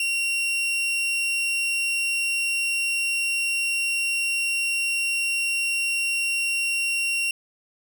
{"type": "tone", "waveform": "40% pulse", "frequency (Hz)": 2748, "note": "F7", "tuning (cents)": -29, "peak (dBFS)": -21, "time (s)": [0, 7.31], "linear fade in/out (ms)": 2, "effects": []}